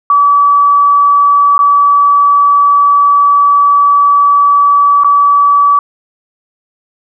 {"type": "tone with dropouts", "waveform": "sine", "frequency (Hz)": 1147, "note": "D6", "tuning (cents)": -41, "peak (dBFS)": -4, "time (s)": [0.1, 5.79], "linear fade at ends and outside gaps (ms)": 2, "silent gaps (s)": [[1.58, 1.59], [5.036, 5.045]], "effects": []}